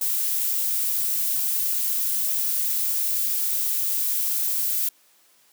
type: noise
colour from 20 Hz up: violet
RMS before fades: -24 dBFS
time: 0.01-4.89 s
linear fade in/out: 5 ms
effects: white hiss -59 dBFS RMS until 5.52 s + high-pass 200 Hz 12 dB/octave